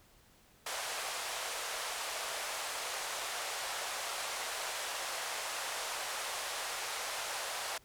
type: band-pass noise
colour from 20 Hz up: pink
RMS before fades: -39 dBFS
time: 0.66-7.78 s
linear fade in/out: 5 ms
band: 570 to 11000 Hz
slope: 24 dB/octave
effects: pink hiss -64 dBFS RMS until 7.84 s